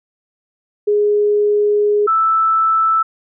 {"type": "tone pair in turn", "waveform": "sine", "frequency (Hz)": [415.3, 1318.5], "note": ["G#4", "E6"], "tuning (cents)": [0, 0], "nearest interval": "octave + minor sixth", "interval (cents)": 2000, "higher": "second", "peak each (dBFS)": -11, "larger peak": "neither", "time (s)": [[0.87, 2.07], [2.07, 3.03]], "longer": "first", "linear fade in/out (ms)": 10, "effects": []}